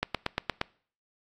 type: click train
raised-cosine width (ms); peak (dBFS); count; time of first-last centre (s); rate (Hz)
0.3; -10; 6; 0.03-0.614; 8.56
effects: noise-tail reverb RT60 0.5 s tail -24 dB re dry + AAC 48 kbps